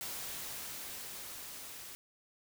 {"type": "noise with level ramp", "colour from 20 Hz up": "white", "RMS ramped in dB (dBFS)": [-41, -48], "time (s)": [0.01, 1.95], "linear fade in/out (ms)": 0, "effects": []}